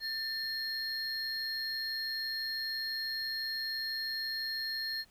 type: tone pair together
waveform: triangle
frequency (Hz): 1786 / 4242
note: A6 / C8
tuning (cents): +25 / +23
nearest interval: octave + minor third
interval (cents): 1498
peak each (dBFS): -37 / -34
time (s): 0-5.05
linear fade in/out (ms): 50
effects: pink hiss -65 dBFS RMS until 5.1 s